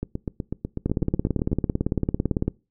two click trains, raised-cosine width 3 ms, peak -14 / -9 dBFS, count 13 / 30, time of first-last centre 0.03-1.517 / 0.86-2.48 s, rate 8.07 / 17.9 Hz, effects noise-tail reverb RT60 0.3 s tail -23 dB re dry

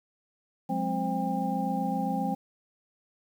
sine tone cluster, 181.3 / 208.8 / 263.2 / 522 / 799 Hz, F#3 / G#3 / C4 / C5 / G5, -35 / +10 / +10 / -4 / +33 cents, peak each -32 / -33 / -33 / -38 / -31 dBFS, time 0.69-2.35 s, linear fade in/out 10 ms, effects 9-bit

